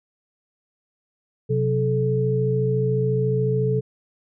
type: tone cluster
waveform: sine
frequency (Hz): 129.1 / 183.1 / 433.2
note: C3 / F#3 / A4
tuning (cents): -23 / -18 / -27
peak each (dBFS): -21 / -28 / -22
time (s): 1.49-3.81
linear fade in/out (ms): 20
effects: none